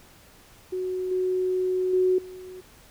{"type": "tone with level steps", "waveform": "sine", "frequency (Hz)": 369.4, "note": "F#4", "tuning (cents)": -3, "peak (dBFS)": [-26, -22, -18, -38], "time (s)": [0.72, 2.61], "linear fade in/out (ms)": 10, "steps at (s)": [1.11, 1.93, 2.18], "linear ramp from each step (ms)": 5, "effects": ["pink hiss -53 dBFS RMS until 2.9 s"]}